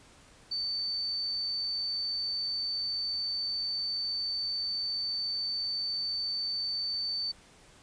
sine tone, 4547 Hz, C#8, 43 cents sharp, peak -30 dBFS, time 0.51-7.32 s, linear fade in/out 10 ms, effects pink hiss -57 dBFS RMS until 7.82 s + resampled to 22050 Hz

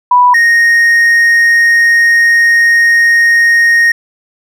sine / triangle tone pair in turn, 986 / 1861.3 Hz, B5 / A#6, -3 / -3 cents, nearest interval major seventh, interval 1100 cents, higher second, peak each -3 dBFS, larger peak neither, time 0.11-0.34 / 0.34-3.92 s, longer second, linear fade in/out 5 ms, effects none

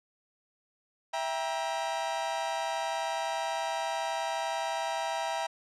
40% pulse chord, E diminished, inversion none, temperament just, 659.3 / 791.1 / 949.3 Hz, E5 / G5 / Bb5, 0 / +16 / +31 cents, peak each -34 dBFS, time 1.13-5.47 s, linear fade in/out 10 ms, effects low-pass 7000 Hz 12 dB/octave

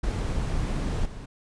brown noise with level steps, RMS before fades -27 / -37 dBFS, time 0.03-1.26 s, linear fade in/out 10 ms, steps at 1.05 s, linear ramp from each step 10 ms, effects resampled to 22050 Hz

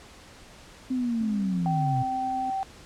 sine linear sweep, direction down, 261.6 to 123.47 Hz, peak -24 dBFS, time 0.9-2.03 s, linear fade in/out 10 ms
sine tone with tremolo, 261.6 Hz, C4, in tune, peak -34 dBFS, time 1.21-2.5 s, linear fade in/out 0 ms, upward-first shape triangle, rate 8.8 Hz, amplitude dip 25%
sine tone, 773 Hz, G5, 24 cents flat, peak -26 dBFS, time 1.66-2.63 s, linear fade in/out 0 ms
effects pink hiss -49 dBFS RMS until 2.85 s + low-pass 8000 Hz 12 dB/octave

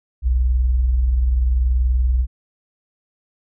sine tone pair together, 41.58 / 62.3 Hz, E1 / B1, +16 / +16 cents, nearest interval perfect fifth, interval 700 cents, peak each -25 / -14 dBFS, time 0.22-2.27 s, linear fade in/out 50 ms, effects none

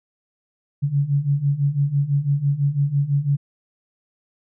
sine beating tone pair, 138.59 / 144.59 Hz, C#3 / D3, 0 / -27 cents, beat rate 6 Hz, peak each -22 / -19 dBFS, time 0.82-3.37 s, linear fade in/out 20 ms, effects none

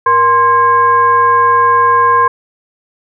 sine tone with frequency modulation, 1050 Hz, C6, 6 cents sharp, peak -6 dBFS, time 0.06-2.28 s, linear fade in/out 5 ms, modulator 577 Hz, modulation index 0.6, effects none

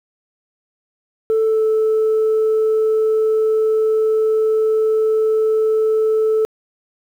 sine tone with pitch glide, 442.1 to 437.5 Hz, A4 to A4, +8 to -10 cents, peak -11 dBFS, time 1.3-6.45 s, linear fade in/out 0 ms, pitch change -18 cents, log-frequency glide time 1.42-1.63 s, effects tanh soft clip ceiling -11 dBFS + 8-bit

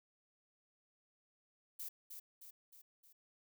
violet noise with echo, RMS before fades -45 dBFS, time 1.79-1.89 s, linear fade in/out 10 ms, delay 310 ms, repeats 4, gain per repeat -5 dB, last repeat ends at 3.13 s, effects none

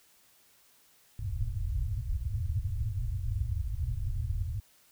white low-pass noise, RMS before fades -32 dBFS, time 1.19-4.6 s, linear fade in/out 2 ms, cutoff 120 Hz, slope 96 dB/octave, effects white hiss -63 dBFS RMS until 4.91 s

